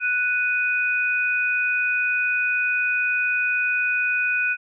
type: tone pair together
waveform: sine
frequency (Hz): 1480 / 2489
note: F#6 / D#7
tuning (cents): 0 / 0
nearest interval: major sixth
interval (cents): 900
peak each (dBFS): -22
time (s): 0-4.57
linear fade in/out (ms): 50
effects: none